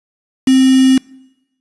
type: tone with quantisation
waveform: sine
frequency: 262.4 Hz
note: C4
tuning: 5 cents sharp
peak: -6 dBFS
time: 0.47-0.98 s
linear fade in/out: 5 ms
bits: 3
effects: noise-tail reverb RT60 1.0 s tail -25 dB re dry + resampled to 24000 Hz